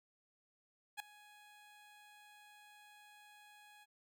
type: tone with ADSR envelope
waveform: 15% pulse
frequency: 834 Hz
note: G#5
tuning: 7 cents sharp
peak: -32 dBFS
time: 0.97-3.86 s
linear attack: 30 ms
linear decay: 3 ms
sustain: -21 dB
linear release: 34 ms
effects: none